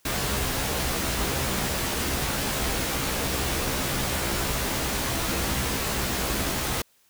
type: noise with comb filter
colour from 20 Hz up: pink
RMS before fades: -27 dBFS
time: 0.05-6.82 s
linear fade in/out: 5 ms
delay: 15 ms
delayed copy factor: +0.65
effects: white hiss -63 dBFS RMS until 7.09 s